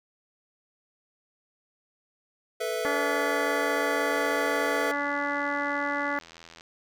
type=chord; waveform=square; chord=A suspended second; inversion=none; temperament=equal with one note detuned; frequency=437.5 / 493.9 / 659.3 Hz; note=A4 / B4 / E5; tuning=-10 / 0 / 0 cents; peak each=-33 dBFS; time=2.6-4.92 s; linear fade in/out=10 ms
type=harmonic tone; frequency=286.8 Hz; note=D4; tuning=41 cents flat; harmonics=1 / 2 / 3 / 4 / 5 / 6 / 7; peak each=-34 / -34 / -34 / -34 / -34 / -34 / -34 dBFS; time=2.85-6.19 s; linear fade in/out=0 ms
type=click train; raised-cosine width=0.2 ms; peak=-29 dBFS; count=207; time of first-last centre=4.13-6.609 s; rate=83.1 Hz
effects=none